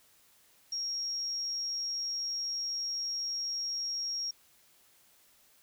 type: tone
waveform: sine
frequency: 5588 Hz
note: F8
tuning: in tune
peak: -32 dBFS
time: 0.72-4.31 s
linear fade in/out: 5 ms
effects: white hiss -64 dBFS RMS until 5.62 s